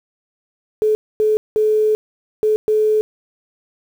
sine tone bursts at uneven times, 430 Hz, A4, 40 cents flat, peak -12 dBFS, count 5, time 0.82-0.95 / 1.2-1.37 / 1.56-1.95 / 2.43-2.56 / 2.68-3.01 s, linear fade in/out 0 ms, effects 7-bit

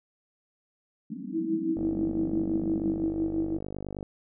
white band-pass noise, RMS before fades -36 dBFS, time 1.1-3.07 s, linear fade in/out 10 ms, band 170 to 290 Hz, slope 96 dB/octave
sine tone with tremolo, 324.5 Hz, E4, 27 cents flat, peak -23 dBFS, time 1.32-3.59 s, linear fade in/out 50 ms, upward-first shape triangle, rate 5.9 Hz, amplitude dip 70%
click train, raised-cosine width 2 ms, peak -23 dBFS, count 113, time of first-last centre 1.77-4.028 s, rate 49.6 Hz
effects none

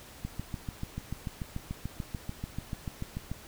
click train, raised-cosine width 5 ms, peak -22 dBFS, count 22, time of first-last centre 0.25-3.316 s, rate 6.85 Hz, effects pink hiss -50 dBFS RMS until 3.47 s

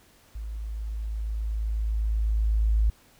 sine tone with level ramp, 54 Hz, A1, 32 cents flat, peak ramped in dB -32 to -18 dBFS, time 0.35-2.9 s, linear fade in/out 5 ms, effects pink hiss -58 dBFS RMS until 3.19 s

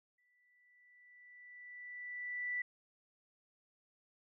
sine tone with exponential growth, 1971 Hz, B6, 4 cents flat, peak -34 dBFS, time 0.18-2.62 s, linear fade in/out 5 ms, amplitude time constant 530 ms, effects none

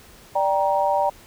sine chord, G minor, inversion second, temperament just, 588 / 784 / 940.8 Hz, D5 / G5 / Bb5, +2 / 0 / +16 cents, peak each -22 dBFS, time 0.35-1.1 s, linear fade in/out 10 ms, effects pink hiss -48 dBFS RMS until 1.26 s

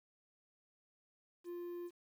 triangle tone with quantisation, 349.2 Hz, F4, in tune, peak -40 dBFS, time 1.44-1.91 s, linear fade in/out 50 ms, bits 11, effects none

